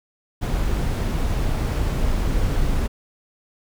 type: noise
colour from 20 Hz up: brown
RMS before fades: -21 dBFS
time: 0.41-2.88 s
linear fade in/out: 20 ms
effects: none